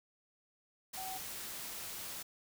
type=tone in noise; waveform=sine; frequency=758 Hz; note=F#5; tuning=42 cents sharp; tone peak=-42 dBFS; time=0.97-1.18 s; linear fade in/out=10 ms; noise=white; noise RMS=-44 dBFS; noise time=0.93-2.23 s; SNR=-1 dB; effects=none